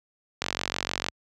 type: click train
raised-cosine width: 0.2 ms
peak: -8 dBFS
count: 32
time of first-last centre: 0.42-1.085 s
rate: 46.6 Hz
effects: high-pass 60 Hz 12 dB/octave